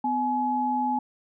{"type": "tone pair together", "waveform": "sine", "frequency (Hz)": [251.8, 847], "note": ["B3", "G#5"], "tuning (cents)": [34, 34], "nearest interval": "octave + major sixth", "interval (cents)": 2100, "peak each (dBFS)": [-28, -24], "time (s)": [0.04, 0.99], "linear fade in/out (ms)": 5, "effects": []}